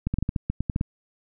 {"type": "clicks", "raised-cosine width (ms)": 5, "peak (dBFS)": -12, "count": 11, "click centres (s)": [0.07, 0.14, 0.186, 0.226, 0.291, 0.362, 0.5, 0.606, 0.698, 0.761, 0.811], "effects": []}